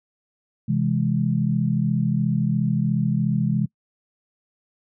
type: chord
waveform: sine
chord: C augmented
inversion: none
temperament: equal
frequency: 130.81 / 164.81 / 207.7 Hz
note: C3 / E3 / G#3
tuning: 0 / 0 / 0 cents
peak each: -23 dBFS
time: 0.68-3.66 s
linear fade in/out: 10 ms
effects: noise-tail reverb RT60 0.1 s tail -24 dB re dry